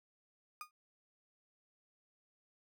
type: tone with exponential decay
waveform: 35% pulse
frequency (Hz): 1227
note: D#6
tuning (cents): -25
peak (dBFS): -38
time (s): 0.61-0.71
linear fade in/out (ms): 1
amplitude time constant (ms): 20
effects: none